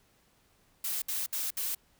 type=noise bursts; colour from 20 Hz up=blue; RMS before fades=-33 dBFS; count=4; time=0.84-1.749 s; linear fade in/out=5 ms; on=180 ms; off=63 ms; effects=pink hiss -67 dBFS RMS until 1.99 s